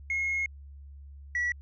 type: tone pair in turn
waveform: sine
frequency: 2161 / 1941.6 Hz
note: C#7 / B6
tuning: -45 / -30 cents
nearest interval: major second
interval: 185 cents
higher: first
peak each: -25 / -24 dBFS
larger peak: second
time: 0.1-0.46 / 1.35-1.52 s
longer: first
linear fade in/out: 2 ms
effects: tanh soft clip ceiling -24 dBFS + added 70 Hz sine -44 dBFS peak until 1.61 s